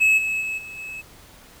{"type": "tone with level steps", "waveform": "triangle", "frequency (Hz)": 2586, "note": "E7", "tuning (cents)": -34, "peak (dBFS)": [-12, -20, -23, -33, -30], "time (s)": [0, 1.02], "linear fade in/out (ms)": 20, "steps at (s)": [0.17, 0.4, 0.57, 0.77], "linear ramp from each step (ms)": 20, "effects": ["pink hiss -48 dBFS RMS until 1.6 s"]}